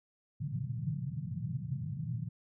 pink band-pass noise, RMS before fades -37 dBFS, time 0.4-2.29 s, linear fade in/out 10 ms, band 110 to 170 Hz, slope 48 dB/octave, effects none

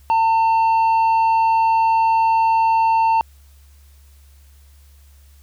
triangle tone with tanh clipping, 900 Hz, A5, 39 cents sharp, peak -14 dBFS, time 0.1-3.21 s, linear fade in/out 0 ms, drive 9 dB, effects added 70 Hz sine -45 dBFS peak until 5.42 s + white hiss -57 dBFS RMS until 5.42 s

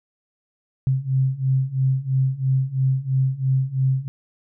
sine beating tone pair, 130.81 / 133.81 Hz, C3 / C3, 0 / +39 cents, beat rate 3 Hz, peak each -22 / -20 dBFS, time 0.87-4.08 s, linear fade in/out 0 ms, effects none

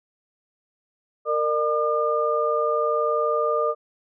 sine tone cluster, 461.3 / 602 / 1206 Hz, A#4 / D5 / D6, -18 / +43 / +46 cents, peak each -24 dBFS, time 1.25-3.75 s, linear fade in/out 50 ms, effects none

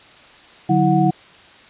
sine tone cluster, 148.9 / 186 / 326.2 / 734 Hz, D3 / F#3 / E4 / F#5, +24 / +9 / -18 / -14 cents, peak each -18 dBFS, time 0.69-1.11 s, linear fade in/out 10 ms, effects white hiss -45 dBFS RMS until 1.69 s + resampled to 8000 Hz

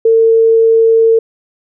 sine tone, 451.9 Hz, A4, 46 cents sharp, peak -5 dBFS, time 0.05-1.19 s, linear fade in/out 5 ms, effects none

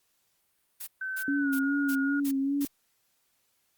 blue noise bursts, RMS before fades -38 dBFS, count 6, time 0.8-2.676 s, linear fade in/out 10 ms, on 71 ms, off 290 ms
sine tone with pitch glide, 1532 to 1437.7 Hz, G6 to F6, -40 to +50 cents, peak -31 dBFS, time 1.01-2.2 s, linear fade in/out 5 ms, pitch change -110 cents, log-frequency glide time 1.36-1.51 s
sine tone with vibrato, 277.2 Hz, C#4, in tune, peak -25 dBFS, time 1.28-2.65 s, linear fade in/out 2 ms, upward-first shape sine, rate 2.5 Hz, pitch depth 43 cents each way
effects white hiss -72 dBFS RMS until 3.77 s + Opus 48 kbps

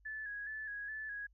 sine tone with vibrato, 1700 Hz, G#6, 40 cents sharp, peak -40 dBFS, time 0.05-1.27 s, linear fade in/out 10 ms, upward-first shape square, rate 2.4 Hz, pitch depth 41 cents each way, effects added 50 Hz sine -64 dBFS peak until 1.33 s

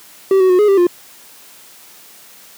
triangle tone with pitch steps, 385.7 / 373.8 / 363.6 / 418.5 / 393.1 / 352.2 Hz, G4 / F#4 / F#4 / G#4 / G4 / F4, -28 / +18 / -30 / +13 / +5 / +15 cents, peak -6 dBFS, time 0.31-0.868 s, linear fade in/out 2 ms, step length 93 ms, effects white hiss -42 dBFS RMS until 2.57 s + high-pass 150 Hz 12 dB/octave

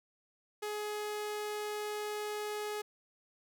sawtooth tone, 420.2 Hz, G#4, 20 cents sharp, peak -32 dBFS, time 0.62-2.82 s, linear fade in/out 10 ms, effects none

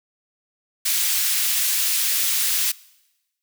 white high-pass noise, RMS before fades -21 dBFS, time 0.85-2.72 s, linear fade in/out 10 ms, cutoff 2100 Hz, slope 12 dB/octave, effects noise-tail reverb RT60 1.0 s tail -22 dB re dry

